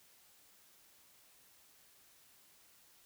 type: silence
effects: white hiss -65 dBFS RMS until 3.05 s